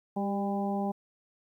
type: harmonic tone with a mistuned harmonic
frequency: 200 Hz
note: G3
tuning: 35 cents sharp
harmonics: 1 / 2 / 3 / 4 / 5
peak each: -30 / -37 / -38 / -34 / -45 dBFS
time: 0.16-0.92 s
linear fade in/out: 10 ms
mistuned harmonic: 2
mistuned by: -26 cents
effects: 11-bit